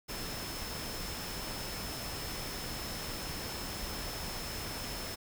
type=tone in noise; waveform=sine; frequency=5260 Hz; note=E8; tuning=5 cents flat; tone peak=-45 dBFS; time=0.08-5.16 s; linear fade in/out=20 ms; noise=pink; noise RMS=-40 dBFS; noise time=0.08-5.16 s; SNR=-8 dB; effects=none